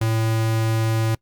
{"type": "tone", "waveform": "square", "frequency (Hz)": 111.9, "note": "A2", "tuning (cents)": 30, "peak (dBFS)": -19, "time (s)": [0.01, 1.15], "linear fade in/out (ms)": 5, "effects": ["noise-tail reverb RT60 0.1 s tail -24 dB re dry", "Opus 48 kbps"]}